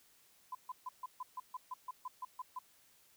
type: tone bursts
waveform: sine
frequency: 1009 Hz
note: B5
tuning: 37 cents sharp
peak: -39 dBFS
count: 13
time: 0.52-2.59 s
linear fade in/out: 5 ms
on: 30 ms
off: 140 ms
effects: white hiss -67 dBFS RMS until 3.16 s